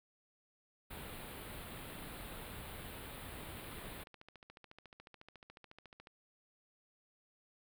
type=band-stop noise; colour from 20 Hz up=pink; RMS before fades=-48 dBFS; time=0.9-4.04 s; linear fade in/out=10 ms; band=4100 to 8800 Hz; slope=48 dB/octave
type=click train; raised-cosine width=0.3 ms; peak=-38 dBFS; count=37; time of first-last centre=3.5-6.071 s; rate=14 Hz
effects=none